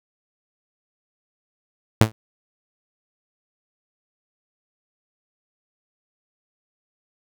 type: tone with exponential decay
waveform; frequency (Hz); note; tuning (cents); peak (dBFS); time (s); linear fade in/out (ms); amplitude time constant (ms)
sawtooth; 110; A2; 0; -4; 2.01-2.12; 0; 23
effects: none